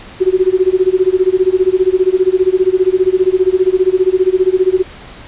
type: tone with tremolo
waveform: sine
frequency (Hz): 372.3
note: F#4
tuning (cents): +11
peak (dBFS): -5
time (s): 0.2-4.83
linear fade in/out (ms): 20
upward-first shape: sine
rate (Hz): 15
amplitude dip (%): 95
effects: pink hiss -35 dBFS RMS until 5.27 s + resampled to 8000 Hz